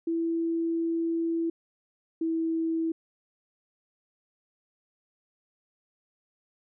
sine tone pair in turn, 331.6 / 326.3 Hz, E4 / E4, +10 / -18 cents, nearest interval unison, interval 28 cents, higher first, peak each -25 dBFS, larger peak neither, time 0.07-1.5 / 2.21-2.92 s, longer first, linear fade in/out 5 ms, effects none

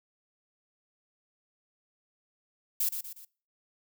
violet noise with echo, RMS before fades -28 dBFS, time 2.8-2.89 s, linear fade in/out 5 ms, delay 120 ms, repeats 3, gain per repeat -7 dB, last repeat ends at 3.25 s, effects noise-tail reverb RT60 0.4 s tail -23 dB re dry

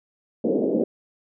pink band-pass noise, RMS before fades -22 dBFS, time 0.44-0.84 s, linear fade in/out 5 ms, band 200 to 570 Hz, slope 48 dB/octave, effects none

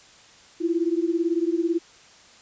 sine beating tone pair, 329.6 / 347.6 Hz, E4 / F4, 0 / -8 cents, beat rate 18 Hz, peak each -23 / -24 dBFS, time 0.6-1.79 s, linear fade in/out 20 ms, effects white hiss -51 dBFS RMS until 2.41 s + resampled to 16000 Hz

